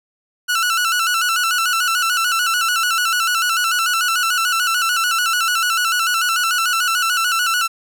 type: tone with vibrato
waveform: sawtooth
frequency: 1400 Hz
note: F6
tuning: 4 cents sharp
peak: -12 dBFS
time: 0.48-7.68 s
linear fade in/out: 20 ms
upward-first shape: square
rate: 6.8 Hz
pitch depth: 77 cents each way
effects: none